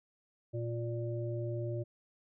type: harmonic tone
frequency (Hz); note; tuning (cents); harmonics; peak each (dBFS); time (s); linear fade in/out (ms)
117.4; A#2; +13; 1 / 3 / 5; -35 / -40 / -42; 0.53-1.84; 20
effects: none